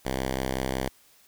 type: tone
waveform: 5% pulse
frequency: 65.41 Hz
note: C2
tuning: in tune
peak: -16 dBFS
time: 0.05-0.89 s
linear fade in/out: 5 ms
effects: white hiss -59 dBFS RMS until 1.27 s